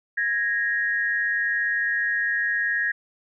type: tone pair together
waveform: sine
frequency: 1653 / 1872.3 Hz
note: G#6 / A#6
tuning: -9 / +7 cents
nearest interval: major second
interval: 216 cents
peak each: -24 dBFS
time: 0.17-2.92 s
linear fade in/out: 10 ms
effects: none